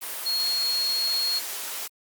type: tone in noise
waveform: sine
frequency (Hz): 4301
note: C8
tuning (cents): +47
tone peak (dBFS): -23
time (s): 0.25-1.4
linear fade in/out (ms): 20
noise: white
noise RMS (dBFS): -33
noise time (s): 0.01-1.88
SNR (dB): +7
effects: high-pass 400 Hz 12 dB/octave + Opus 32 kbps